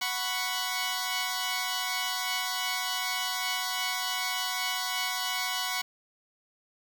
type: chord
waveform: 10% pulse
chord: F# suspended fourth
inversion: none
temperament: equal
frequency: 740 / 987.8 / 1108.7 Hz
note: F#5 / B5 / C#6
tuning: 0 / 0 / 0 cents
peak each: -25 dBFS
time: 0.01-5.82 s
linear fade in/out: 10 ms
effects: 8-bit